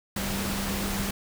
sine tone in noise, 197.3 Hz, G3, 11 cents sharp, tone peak -31 dBFS, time 0.16-1.11 s, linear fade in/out 5 ms, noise pink, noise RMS -31 dBFS, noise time 0.16-1.11 s, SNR -3 dB, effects none

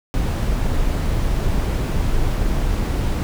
brown noise, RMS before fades -19 dBFS, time 0.14-3.23 s, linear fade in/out 0 ms, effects none

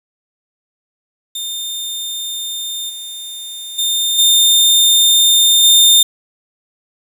sawtooth tone with level steps, 3622 Hz, A7, 49 cents sharp, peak -18 / -23 / -11 / -5 / -3 dBFS, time 1.35-6.03 s, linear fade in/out 5 ms, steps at 2.89 / 3.78 / 4.18 / 5.63 s, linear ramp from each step 10 ms, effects 7-bit

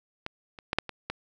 clicks, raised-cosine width 0.3 ms, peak -17 / -27 / -11 / -6 / -20 / -15 dBFS, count 6, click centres 0.264 / 0.588 / 0.731 / 0.786 / 0.893 / 1.1 s, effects none

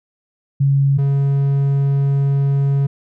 sine / triangle tone pair in turn, 138.59 / 139.12 Hz, C#3 / C#3, 0 / +7 cents, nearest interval unison, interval 7 cents, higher second, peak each -11 dBFS, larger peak neither, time 0.6-0.98 / 0.98-2.87 s, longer second, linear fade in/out 10 ms, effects none

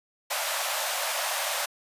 pink high-pass noise, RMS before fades -29 dBFS, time 0.3-1.66 s, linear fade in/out 10 ms, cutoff 540 Hz, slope 96 dB/octave, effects resampled to 32000 Hz

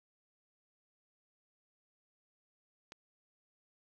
click, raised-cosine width 0.2 ms, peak -30 dBFS, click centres 2.921 s, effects none

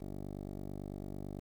10% pulse tone with low-pass filter, 49 Hz, G1, in tune, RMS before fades -43 dBFS, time 0-1.4 s, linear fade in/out 10 ms, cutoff 500 Hz, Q 2.4, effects 10-bit

